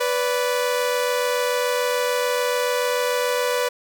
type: tone pair together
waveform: sawtooth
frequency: 493.9 / 580.8 Hz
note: B4 / D5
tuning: 0 / -19 cents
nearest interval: minor third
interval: 281 cents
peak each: -17 / -22 dBFS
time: 0-3.69 s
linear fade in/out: 10 ms
effects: none